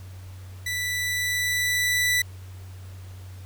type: tone with level ramp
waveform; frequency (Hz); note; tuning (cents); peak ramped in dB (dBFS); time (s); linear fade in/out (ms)
sawtooth; 1975.5; B6; 0; -23 to -16; 0.66-2.22; 5
effects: added 93 Hz sine -38 dBFS peak until 3.45 s + pink hiss -52 dBFS RMS until 3.45 s